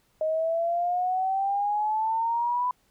sine exponential sweep, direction up, 622.3 to 1000 Hz, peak -23 dBFS, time 0.21-2.71 s, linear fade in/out 2 ms, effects pink hiss -67 dBFS RMS until 2.9 s

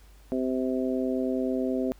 harmonic tone, 129.4 Hz, C3, 19 cents flat, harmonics 2 / 3 / 4 / 5, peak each -27 / -31 / -33 / -35 dBFS, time 0.32-1.92 s, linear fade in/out 0 ms, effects added 50 Hz sine -50 dBFS peak until 1.99 s + pink hiss -60 dBFS RMS until 1.99 s

